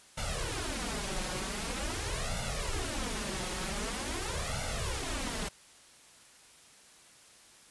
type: noise with flanger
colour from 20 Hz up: pink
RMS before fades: -35 dBFS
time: 0.17-5.49 s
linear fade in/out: 10 ms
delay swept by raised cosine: 1.4 to 5.5 ms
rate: 0.45 Hz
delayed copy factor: +0.85
effects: white hiss -57 dBFS RMS until 7.7 s + resampled to 24000 Hz